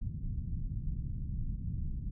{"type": "low-pass noise", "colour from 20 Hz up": "pink", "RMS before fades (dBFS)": -36, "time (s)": [0.01, 2.11], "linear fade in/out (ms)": 10, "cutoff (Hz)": 170, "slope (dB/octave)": 24, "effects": []}